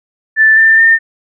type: tone with pitch steps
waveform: sine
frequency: 1761 / 1786.6 / 1812.6 Hz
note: A6 / A6 / A#6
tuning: +1 / +26 / -49 cents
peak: -4 dBFS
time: 0.36-0.99 s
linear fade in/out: 50 ms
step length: 210 ms
effects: none